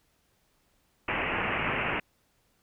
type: low-pass noise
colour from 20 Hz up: white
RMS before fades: -30 dBFS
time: 1.08-2 s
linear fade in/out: 5 ms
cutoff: 2800 Hz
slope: 96 dB/octave
effects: pink hiss -70 dBFS RMS until 2.62 s